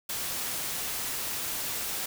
white noise, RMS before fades -33 dBFS, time 0.09-2.06 s, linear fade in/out 5 ms, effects none

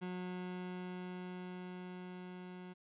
30% pulse tone with level ramp, 181.6 Hz, F#3, 32 cents flat, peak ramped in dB -37 to -45 dBFS, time 0.01-2.74 s, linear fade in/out 20 ms, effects resampled to 8000 Hz + 13-bit

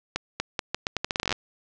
accelerating click train, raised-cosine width 0.2 ms, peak -8 dBFS, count 17, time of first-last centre 0.16-1.326 s, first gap 240 ms, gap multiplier 0.8, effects low-pass 7000 Hz 12 dB/octave

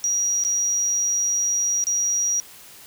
sine tone with dropouts, 5750 Hz, F8, 50 cents sharp, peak -19 dBFS, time 0.04-2.4 s, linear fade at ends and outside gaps 0 ms, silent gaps 0.438-0.449 / 1.84-1.869 s, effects white hiss -45 dBFS RMS until 2.86 s

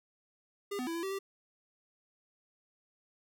square tone with pitch steps, 403 / 251.2 / 332 / 336.7 / 385.7 / 391.3 Hz, G4 / B3 / E4 / E4 / G4 / G4, +48 / +30 / +12 / +37 / -28 / -3 cents, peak -35 dBFS, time 0.71-1.19 s, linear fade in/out 10 ms, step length 80 ms, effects none

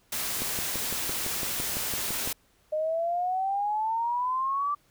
white noise, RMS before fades -31 dBFS, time 0.12-2.33 s, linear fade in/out 5 ms
click train, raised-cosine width 2 ms, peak -22 dBFS, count 12, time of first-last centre 0.42-2.275 s, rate 5.93 Hz
sine exponential sweep, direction up, 609 to 1174.7 Hz, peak -25 dBFS, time 2.72-4.75 s, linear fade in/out 10 ms
effects pink hiss -65 dBFS RMS until 4.9 s

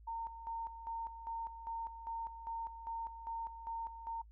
sine tone with tremolo, 915 Hz, A#5, 32 cents flat, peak -38 dBFS, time 0.07-4.22 s, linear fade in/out 10 ms, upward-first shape square, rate 2.5 Hz, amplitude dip 65%, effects noise-tail reverb RT60 0.1 s tail -25 dB re dry + added 54 Hz sine -55 dBFS peak until 4.31 s

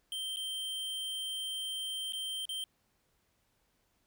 square tone with dropouts, 3136 Hz, G7, in tune, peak -36 dBFS, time 0.12-2.64 s, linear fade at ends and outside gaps 1 ms, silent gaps 0.361-0.369 / 2.123-2.133 / 2.454-2.491 s, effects pink hiss -75 dBFS RMS until 4.06 s

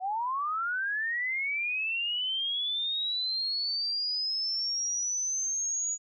sine linear sweep, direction up, 725 to 6840 Hz, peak -28 dBFS, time 0-5.98 s, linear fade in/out 50 ms, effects none

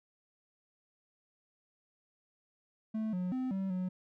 triangle tone with pitch steps, 218.9 / 181.2 / 257.3 / 192.3 / 183.6 Hz, A3 / F#3 / C4 / G3 / F#3, -9 / -36 / -29 / -33 / -13 cents, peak -30 dBFS, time 2.94-3.89 s, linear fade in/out 10 ms, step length 190 ms, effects none

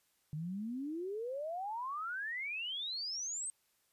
sine exponential sweep, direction up, 146.83 to 8520 Hz, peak -37 dBFS, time 0.33-3.5 s, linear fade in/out 0 ms, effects white hiss -75 dBFS RMS until 3.92 s + resampled to 32000 Hz

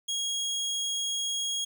25% pulse tone, 3291 Hz, G#7, 16 cents flat, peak -25 dBFS, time 0.08-1.65 s, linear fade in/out 10 ms, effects none

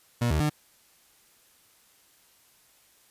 30% pulse tone with pitch steps, 119.4 / 76.6 / 150.3 Hz, A#2 / D#2 / D3, +42 / -27 / +40 cents, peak -20 dBFS, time 0.21-0.498 s, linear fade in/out 10 ms, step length 96 ms, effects white hiss -61 dBFS RMS until 3.1 s + resampled to 32000 Hz

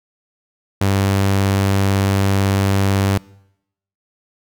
sawtooth tone, 98 Hz, G2, in tune, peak -10 dBFS, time 0.81-3.18 s, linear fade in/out 5 ms, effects noise-tail reverb RT60 0.8 s tail -23 dB re dry

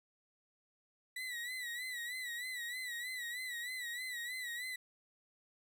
35% pulse tone with vibrato, 1959 Hz, B6, 15 cents flat, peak -38 dBFS, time 1.16-4.76 s, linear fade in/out 5 ms, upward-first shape sine, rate 3.2 Hz, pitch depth 77 cents each way, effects none

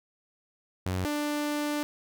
sawtooth tone pair in turn, 92.5 / 295.4 Hz, F#2 / D4, 0 / +10 cents, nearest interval octave + minor sixth, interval 2010 cents, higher second, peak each -24 dBFS, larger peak neither, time 0.86-1.05 / 1.05-1.83 s, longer second, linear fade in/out 0 ms, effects none

